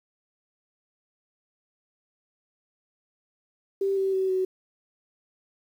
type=tone with pitch steps; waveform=sine; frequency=391.5 / 385.7 / 379.9 / 374.3 Hz; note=G4 / G4 / F#4 / F#4; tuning=-2 / -28 / +46 / +20 cents; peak=-22 dBFS; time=3.81-4.45 s; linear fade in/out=5 ms; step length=160 ms; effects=9-bit